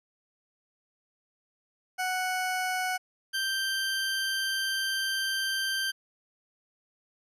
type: tone pair in turn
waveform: 20% pulse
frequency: 740 / 1568 Hz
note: F#5 / G6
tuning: 0 / 0 cents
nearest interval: octave + minor second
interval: 1300 cents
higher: second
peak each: -23 dBFS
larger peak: neither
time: 1.98-2.98 / 3.33-5.92 s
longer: second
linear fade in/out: 20 ms
effects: resampled to 32000 Hz